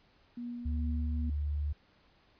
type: tone with tremolo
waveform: sine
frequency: 240.2 Hz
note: B3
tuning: 48 cents flat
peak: -36 dBFS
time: 0.37-1.3 s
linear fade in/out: 5 ms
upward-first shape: triangle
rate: 2.4 Hz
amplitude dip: 40%
type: tone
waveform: sine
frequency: 73.42 Hz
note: D2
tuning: in tune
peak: -30 dBFS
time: 0.65-1.73 s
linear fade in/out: 10 ms
effects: pink hiss -66 dBFS RMS until 2.39 s + resampled to 11025 Hz